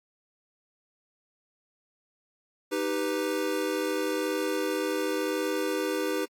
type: chord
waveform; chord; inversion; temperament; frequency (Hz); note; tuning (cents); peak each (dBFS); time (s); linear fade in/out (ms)
square; Eb augmented; none; equal; 311.1 / 392 / 493.9; Eb4 / G4 / B4; 0 / 0 / 0; -32; 2.71-6.26; 20
effects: AAC 64 kbps